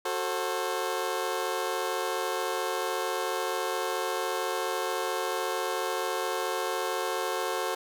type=chord; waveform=20% pulse; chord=F# diminished; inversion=none; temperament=just; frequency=370 / 444 / 532.8 Hz; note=F#4 / A4 / C5; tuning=0 / +16 / +31 cents; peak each=-28 dBFS; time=0.05-7.75 s; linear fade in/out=5 ms; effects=none